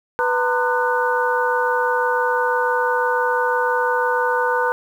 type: tone cluster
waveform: sine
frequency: 494.2 / 914 / 1020 / 1208 / 1486 Hz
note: B4 / A#5 / C6 / D6 / F#6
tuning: +1 / -34 / -44 / +48 / +7 cents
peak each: -21 / -21 / -27 / -28 / -22 dBFS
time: 0.19-4.72 s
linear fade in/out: 0 ms
effects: 8-bit